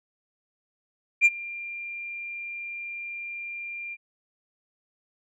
sine tone with ADSR envelope, 2388 Hz, D7, 28 cents sharp, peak -10 dBFS, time 1.21-3.97 s, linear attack 44 ms, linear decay 38 ms, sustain -23 dB, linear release 42 ms, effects tanh soft clip ceiling -12 dBFS

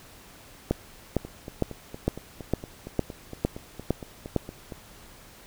two click trains, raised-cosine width 2 ms, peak -9 / -23 dBFS, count 9 / 16, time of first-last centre 0.71-4.363 / 1.25-4.722 s, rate 2.19 / 4.32 Hz, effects pink hiss -50 dBFS RMS until 5.46 s

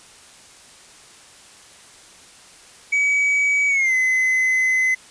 triangle tone with pitch glide, 2274 to 2038 Hz, C#7 to C7, +44 to -46 cents, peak -14 dBFS, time 2.92-4.95 s, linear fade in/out 10 ms, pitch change -190 cents, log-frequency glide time 3.68-3.94 s, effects white hiss -46 dBFS RMS until 5.1 s + resampled to 22050 Hz

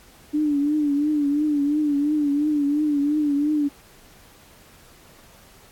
sine tone with vibrato, 293.7 Hz, D4, in tune, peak -18 dBFS, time 0.33-3.69 s, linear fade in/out 20 ms, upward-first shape triangle, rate 2.9 Hz, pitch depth 80 cents each way, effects pink hiss -51 dBFS RMS until 5.71 s + AAC 64 kbps

